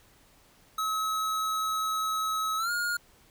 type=tone with pitch glide; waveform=square; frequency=1285 to 1425.8 Hz; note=E6 to F6; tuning=-45 to +35 cents; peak=-28 dBFS; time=0.78-2.97 s; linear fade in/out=5 ms; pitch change=+180 cents; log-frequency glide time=2.57-2.71 s; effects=pink hiss -60 dBFS RMS until 3.3 s